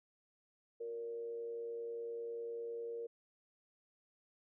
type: tone with frequency modulation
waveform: sine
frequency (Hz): 466.2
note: A#4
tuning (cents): 0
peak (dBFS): -40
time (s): 0.8-3.07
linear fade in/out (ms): 10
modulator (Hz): 110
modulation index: 0.33
effects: none